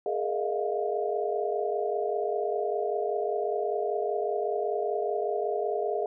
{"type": "tone cluster", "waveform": "sine", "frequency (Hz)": [414.5, 459.6, 620, 676, 706], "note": ["G#4", "A#4", "D#5", "E5", "F5"], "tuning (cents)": [-3, -25, -6, 43, 19], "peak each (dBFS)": [-30, -33, -33, -38, -33], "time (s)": [0.06, 6.06], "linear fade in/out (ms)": 2, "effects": []}